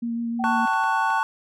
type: tone with vibrato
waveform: sine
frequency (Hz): 233.1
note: A#3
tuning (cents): 0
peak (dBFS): -24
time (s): 0.02-0.66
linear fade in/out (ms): 10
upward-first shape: triangle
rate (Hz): 6.5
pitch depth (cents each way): 16
type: tone with pitch glide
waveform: sine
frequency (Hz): 766 to 777.1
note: G5 to G5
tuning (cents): -40 to -15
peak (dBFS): -27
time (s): 0.39-1.2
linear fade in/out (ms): 10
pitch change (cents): +25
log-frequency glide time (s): 0.5-1.08
type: chord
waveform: triangle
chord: F# minor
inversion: first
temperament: just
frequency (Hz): 888 / 1110 / 1480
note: A5 / C#6 / F#6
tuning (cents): +16 / +2 / 0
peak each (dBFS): -21 / -24 / -24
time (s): 0.44-1.23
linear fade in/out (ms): 0
type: clicks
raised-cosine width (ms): 0.3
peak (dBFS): -26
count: 4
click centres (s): 0.675 / 0.735 / 0.838 / 1.104
effects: none